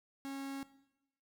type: tone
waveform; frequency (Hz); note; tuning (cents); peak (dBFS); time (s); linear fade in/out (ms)
45% pulse; 273.7; C#4; -22; -40; 0.25-0.63; 0
effects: noise-tail reverb RT60 0.9 s tail -17 dB re dry